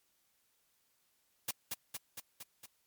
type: noise with echo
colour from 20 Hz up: white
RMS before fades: -35 dBFS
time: 1.48-1.51 s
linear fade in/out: 5 ms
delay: 230 ms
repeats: 5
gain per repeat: -3 dB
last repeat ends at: 2.66 s
effects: white hiss -75 dBFS RMS until 2.86 s + MP3 96 kbps